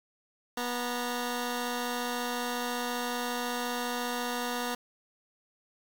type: tone pair together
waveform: 10% pulse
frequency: 243.9 / 921 Hz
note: B3 / A#5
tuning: -21 / -21 cents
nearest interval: octave + major seventh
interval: 2300 cents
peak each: -23 / -30 dBFS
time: 0.57-4.75 s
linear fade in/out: 5 ms
effects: 8-bit